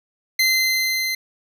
25% pulse tone with level ramp, 2067 Hz, C7, 22 cents flat, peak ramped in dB -11 to -18 dBFS, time 0.39-1.15 s, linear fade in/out 5 ms, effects none

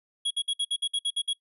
square tone bursts, 3322 Hz, G#7, in tune, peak -25 dBFS, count 10, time 0.25-1.334 s, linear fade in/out 10 ms, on 58 ms, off 56 ms, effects noise-tail reverb RT60 0.1 s tail -23 dB re dry + resampled to 32000 Hz

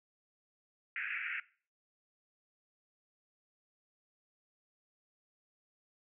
white band-pass noise, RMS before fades -39 dBFS, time 0.96-1.4 s, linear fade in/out 2 ms, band 1400 to 2600 Hz, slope 96 dB/octave, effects noise-tail reverb RT60 0.4 s tail -19 dB re dry

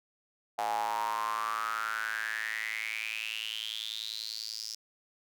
square tone with high-pass filter sweep, 55.1 Hz, A1, 3 cents sharp, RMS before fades -35 dBFS, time 0.58-4.75 s, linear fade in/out 5 ms, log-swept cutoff 760 to 5300 Hz, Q 8.7, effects none

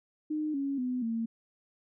sine tone with pitch steps, 305.8 / 277.2 / 251.3 / 227.8 Hz, D#4 / C#4 / B3 / A#3, -30 / 0 / +30 / -40 cents, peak -29 dBFS, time 0.3-1.26 s, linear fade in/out 10 ms, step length 240 ms, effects none

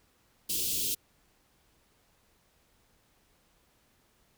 white band-stop noise, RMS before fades -31 dBFS, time 0.49-0.95 s, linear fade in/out 10 ms, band 460 to 2800 Hz, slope 48 dB/octave, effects pink hiss -68 dBFS RMS until 4.37 s

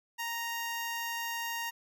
10% pulse tone with notch filter, 932.3 Hz, A#5, in tune, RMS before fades -36 dBFS, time 0.18-1.71 s, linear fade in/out 20 ms, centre 4200 Hz, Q 1.3, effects none

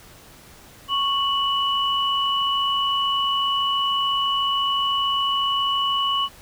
sine tone pair together, 1106.5 / 2954 Hz, C#6 / F#7, -3 / -3 cents, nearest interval octave + perfect fourth, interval 1700 cents, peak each -22 dBFS, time 0.88-6.29 s, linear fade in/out 50 ms, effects pink hiss -47 dBFS RMS until 6.41 s

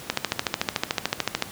click train, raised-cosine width 0.2 ms, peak -4 dBFS, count 19, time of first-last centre 0.1-1.424 s, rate 13.6 Hz, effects pink hiss -40 dBFS RMS until 1.51 s + high-pass 100 Hz 12 dB/octave

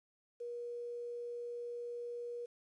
sine tone with quantisation, 478.4 Hz, A#4, 45 cents sharp, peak -40 dBFS, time 0.4-2.46 s, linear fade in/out 10 ms, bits 11, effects resampled to 22050 Hz

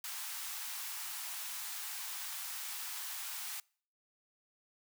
white high-pass noise, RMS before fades -42 dBFS, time 0.04-3.6 s, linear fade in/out 2 ms, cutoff 760 Hz, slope 48 dB/octave, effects noise-tail reverb RT60 0.5 s tail -26 dB re dry

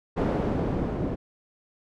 white noise with low-pass filter sweep, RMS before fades -27 dBFS, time 0.16-1.16 s, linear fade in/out 20 ms, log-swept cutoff 520 to 290 Hz, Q 0.78, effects none

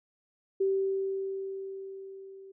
sine tone with level ramp, 387.4 Hz, G4, 20 cents flat, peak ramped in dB -23 to -46 dBFS, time 0.6-2.52 s, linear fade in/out 10 ms, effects none

